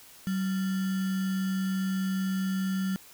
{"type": "tone with sample-and-hold", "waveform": "sine", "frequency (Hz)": 190.1, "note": "F#3", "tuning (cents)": 47, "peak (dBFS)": -26, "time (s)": [0.27, 2.96], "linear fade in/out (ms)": 0, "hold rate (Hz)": 1575, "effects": ["white hiss -52 dBFS RMS until 3.13 s"]}